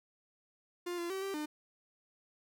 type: tone with pitch steps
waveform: 45% pulse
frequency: 351.9 / 343.7 / 383.9 / 390.8 / 301.9 Hz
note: F4 / F4 / G4 / G4 / D4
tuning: +13 / -28 / -36 / -5 / +48 cents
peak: -36 dBFS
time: 0.86-1.46 s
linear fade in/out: 10 ms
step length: 120 ms
effects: none